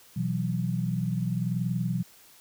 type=chord; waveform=sine; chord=B suspended fourth; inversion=none; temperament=just; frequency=123.47 / 164.63 / 185.21 Hz; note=B2 / E3 / F#3; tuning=0 / -2 / +2 cents; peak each=-30 dBFS; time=0.16-2.03 s; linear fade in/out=10 ms; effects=white hiss -55 dBFS RMS until 2.4 s